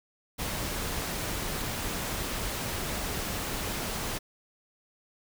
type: noise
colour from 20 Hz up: pink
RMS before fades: -33 dBFS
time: 0.38-4.19 s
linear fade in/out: 20 ms
effects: none